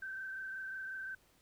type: tone with frequency modulation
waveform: sine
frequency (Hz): 1551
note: G6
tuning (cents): -19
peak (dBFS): -40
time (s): 0.02-1.15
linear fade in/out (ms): 5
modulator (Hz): 25.5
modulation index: 1.2
effects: pink hiss -69 dBFS RMS until 1.41 s